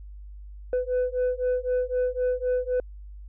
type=beating tone pair; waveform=sine; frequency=499.1 / 503 Hz; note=B4 / B4; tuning=+18 / +32 cents; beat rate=3.9 Hz; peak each=-24 dBFS; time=0.73-2.8 s; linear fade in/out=2 ms; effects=tanh soft clip ceiling -20 dBFS + added 50 Hz sine -39 dBFS peak until 3.28 s